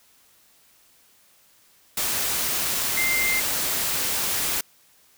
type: tone in noise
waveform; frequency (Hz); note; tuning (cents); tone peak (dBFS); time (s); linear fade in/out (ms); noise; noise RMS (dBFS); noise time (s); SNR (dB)
sine; 2093; C7; 0; -22; 2.97-3.4; 5; white; -25; 1.97-4.61; 0
effects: white hiss -58 dBFS RMS until 5.17 s